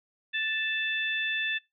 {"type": "harmonic tone", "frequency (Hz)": 880, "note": "A5", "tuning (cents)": 0, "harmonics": [2, 3, 4], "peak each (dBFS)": [-30, -32, -33], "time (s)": [0.33, 1.59], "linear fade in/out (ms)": 20, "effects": ["noise-tail reverb RT60 0.2 s tail -22 dB re dry"]}